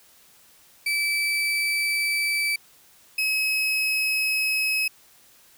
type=tone pair in turn; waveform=35% pulse; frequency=2313 / 2560 Hz; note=D7 / D#7; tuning=-27 / +49 cents; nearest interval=major second; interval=176 cents; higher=second; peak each=-20 dBFS; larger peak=neither; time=0.86-2.56 / 3.18-4.88 s; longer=neither; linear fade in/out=5 ms; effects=white hiss -55 dBFS RMS until 5.57 s